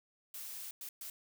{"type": "noise bursts at uneven times", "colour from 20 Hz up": "blue", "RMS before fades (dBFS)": -45, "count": 3, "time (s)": [[0.34, 0.71], [0.81, 0.89], [1.01, 1.1]], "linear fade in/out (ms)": 2, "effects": []}